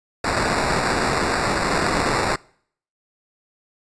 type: noise with sample-and-hold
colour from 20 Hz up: white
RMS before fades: -21 dBFS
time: 0.24-2.36 s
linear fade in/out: 5 ms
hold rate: 3150 Hz
effects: noise-tail reverb RT60 0.6 s tail -24 dB re dry + resampled to 22050 Hz